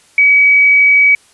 sine tone, 2273 Hz, C#7, 43 cents sharp, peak -5 dBFS, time 0.18-1.15 s, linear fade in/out 2 ms, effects white hiss -48 dBFS RMS until 1.33 s + resampled to 24000 Hz

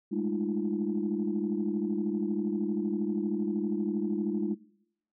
sine tone cluster, 203.8 / 216.5 / 306.7 / 343.5 Hz, G#3 / A3 / D#4 / F4, -32 / -28 / -25 / -29 cents, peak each -31 / -34 / -33 / -33 dBFS, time 0.11-4.55 s, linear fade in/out 20 ms, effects noise-tail reverb RT60 0.8 s tail -22 dB re dry + tanh soft clip ceiling -19 dBFS

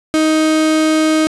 35% pulse tone, 313.3 Hz, D#4, 12 cents sharp, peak -9 dBFS, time 0.14-1.27 s, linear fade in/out 0 ms, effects resampled to 24000 Hz + 7-bit

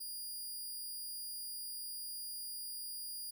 10% pulse tone, 4843 Hz, D#8, 48 cents flat, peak -35 dBFS, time 0-3.31 s, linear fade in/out 10 ms, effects none

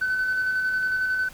sine tone with tremolo, 1514 Hz, F#6, 39 cents sharp, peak -19 dBFS, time 0.01-1.29 s, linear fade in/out 10 ms, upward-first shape square, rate 11 Hz, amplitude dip 30%, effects tanh soft clip ceiling -19 dBFS + pink hiss -47 dBFS RMS until 1.33 s

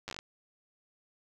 slowing click train, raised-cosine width 0.2 ms, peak -22 dBFS, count 8, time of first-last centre 0.08-0.189 s, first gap 9 ms, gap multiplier 1.18, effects none

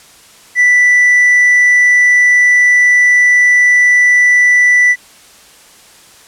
sine tone with hard clipping, 1974 Hz, B6, 1 cent flat, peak -6 dBFS, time 0.55-4.96 s, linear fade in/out 50 ms, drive 2 dB, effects white hiss -41 dBFS RMS until 6.27 s + low-pass 10000 Hz 12 dB/octave

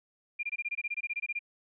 sine tone bursts, 2400 Hz, D7, 37 cents sharp, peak -30 dBFS, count 16, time 0.39-1.392 s, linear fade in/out 10 ms, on 42 ms, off 22 ms, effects none

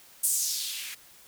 violet noise with band-pass filter sweep, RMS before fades -30 dBFS, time 0.23-0.95 s, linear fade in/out 10 ms, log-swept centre 9500 to 1900 Hz, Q 2.3, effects white hiss -54 dBFS RMS until 1.27 s

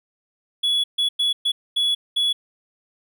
triangle tone bursts at uneven times, 3388 Hz, G#7, 34 cents sharp, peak -16 dBFS, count 6, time 0.63-0.84 / 0.98-1.09 / 1.19-1.33 / 1.45-1.52 / 1.76-1.95 / 2.16-2.33 s, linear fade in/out 10 ms, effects none

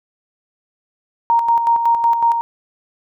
sine tone with tremolo, 931 Hz, A#5, 2 cents flat, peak -10 dBFS, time 1.3-2.41 s, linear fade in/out 0 ms, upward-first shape square, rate 5.4 Hz, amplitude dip 50%, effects none

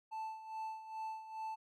triangle tone with tremolo, 880 Hz, A5, in tune, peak -37 dBFS, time 0.11-1.56 s, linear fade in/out 20 ms, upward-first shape sine, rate 2.4 Hz, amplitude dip 70%, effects none

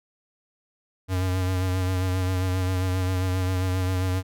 square tone with vibrato, 92.5 Hz, F#2, in tune, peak -23 dBFS, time 1.08-4.23 s, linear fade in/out 50 ms, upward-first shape sine, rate 7.5 Hz, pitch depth 31 cents each way, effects none

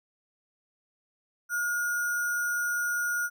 sine tone with sample-and-hold, 1435 Hz, F6, 47 cents sharp, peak -26 dBFS, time 1.49-3.3 s, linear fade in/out 50 ms, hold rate 7350 Hz, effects none

